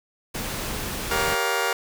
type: noise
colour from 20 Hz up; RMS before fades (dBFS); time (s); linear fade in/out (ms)
pink; -30; 0.34-1.35; 10
type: chord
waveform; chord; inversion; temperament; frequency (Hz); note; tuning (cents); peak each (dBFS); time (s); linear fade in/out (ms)
15% pulse; G half-diminished seventh; none; just; 392 / 470.4 / 564.5 / 705.6; G4 / Bb4 / Db5 / F5; 0 / +16 / +31 / +18; -22 / -20 / -24 / -23; 1.11-1.73; 2
effects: none